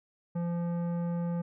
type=tone with tanh clipping; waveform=sine; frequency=171.9 Hz; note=F3; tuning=27 cents flat; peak=-31 dBFS; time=0.35-1.42 s; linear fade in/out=10 ms; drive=13 dB; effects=none